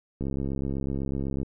click train, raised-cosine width 3 ms, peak -18 dBFS, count 84, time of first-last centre 0.21-1.431 s, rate 68 Hz, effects none

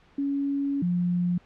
sine tone pair in turn, 279.9 / 176.66 Hz, C#4 / F3, +17 / +20 cents, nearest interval minor sixth, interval 797 cents, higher first, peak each -24 / -22 dBFS, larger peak second, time 0.18-0.82 / 0.82-1.38 s, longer first, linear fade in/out 5 ms, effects pink hiss -58 dBFS RMS until 1.45 s + low-pass 3000 Hz 12 dB/octave

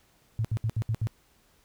sine tone bursts, 110.9 Hz, A2, 14 cents sharp, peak -24 dBFS, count 6, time 0.39-1.071 s, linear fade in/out 0 ms, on 56 ms, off 69 ms, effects pink hiss -64 dBFS RMS until 1.64 s

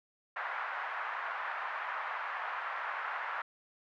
white band-pass noise, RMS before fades -38 dBFS, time 0.36-3.42 s, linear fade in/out 5 ms, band 790 to 1700 Hz, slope 24 dB/octave, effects none

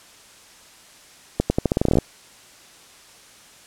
accelerating click train, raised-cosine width 2 ms, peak -4 dBFS, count 14, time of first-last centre 1.4-1.986 s, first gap 100 ms, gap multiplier 0.85, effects white hiss -48 dBFS RMS until 3.66 s + low-pass 9000 Hz 12 dB/octave

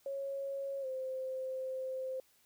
sine tone with pitch glide, 550 to 521.5 Hz, C#5 to C5, -14 to -6 cents, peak -36 dBFS, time 0.06-2.2 s, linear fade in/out 2 ms, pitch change -92 cents, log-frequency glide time 0.81-0.86 s, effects white hiss -69 dBFS RMS until 2.45 s

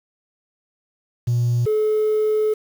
triangle tone pair in turn, 120 / 429.7 Hz, B2 / A4, -49 / -41 cents, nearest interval octave + minor seventh, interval 2208 cents, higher second, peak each -13 dBFS, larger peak neither, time 1.27-1.66 / 1.66-2.54 s, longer second, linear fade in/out 10 ms, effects tanh soft clip ceiling -12 dBFS + 7-bit

